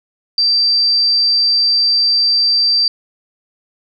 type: tone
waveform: sine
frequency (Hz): 4685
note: D8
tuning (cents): -5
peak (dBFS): -10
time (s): 0.38-2.88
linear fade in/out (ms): 2
effects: none